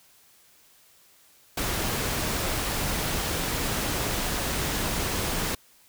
pink noise, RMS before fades -28 dBFS, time 1.57-5.55 s, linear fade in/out 5 ms, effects white hiss -58 dBFS RMS until 5.88 s

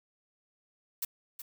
blue noise with echo, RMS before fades -33 dBFS, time 1.02-1.05 s, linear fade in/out 5 ms, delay 370 ms, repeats 1, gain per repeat -10 dB, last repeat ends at 1.42 s, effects none

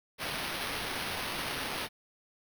white noise with sample-and-hold, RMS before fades -36 dBFS, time 0.18-1.89 s, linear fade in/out 50 ms, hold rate 7350 Hz, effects none

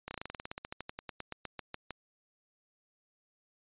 slowing click train, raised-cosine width 0.3 ms, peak -23 dBFS, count 24, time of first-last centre 0.08-1.907 s, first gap 30 ms, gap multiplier 1.08, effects resampled to 8000 Hz

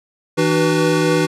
square tone cluster, 162 / 300.7 / 375.8 / 490 Hz, E3 / D4 / F#4 / B4, -30 / +41 / +27 / -14 cents, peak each -20 dBFS, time 0.37-1.27 s, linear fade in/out 20 ms, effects low-pass 9000 Hz 12 dB/octave

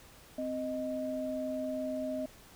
sine tone pair together, 259.7 / 622.3 Hz, C4 / D#5, -13 / 0 cents, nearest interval octave + minor third, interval 1513 cents, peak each -36 / -35 dBFS, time 0.38-2.26 s, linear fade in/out 5 ms, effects pink hiss -56 dBFS RMS until 2.55 s

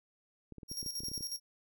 clicks, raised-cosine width 3 ms, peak -34 dBFS, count 12, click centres 0.523 / 0.583 / 0.632 / 0.715 / 0.829 / 0.862 / 1.005 / 1.035 / 1.084 / 1.116 / 1.178 / 1.208 s
sawtooth tone with tremolo, 5588 Hz, F8, in tune, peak -33 dBFS, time 0.68-1.4 s, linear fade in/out 50 ms, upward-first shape square, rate 11 Hz, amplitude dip 60%
effects none

